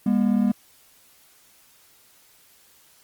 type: tone pair together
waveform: triangle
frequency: 202.7 / 240.9 Hz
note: G#3 / B3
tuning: -42 / -43 cents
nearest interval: minor third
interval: 299 cents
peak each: -18 / -19 dBFS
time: 0.06-0.52 s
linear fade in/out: 5 ms
effects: white hiss -56 dBFS RMS until 3.03 s + Opus 32 kbps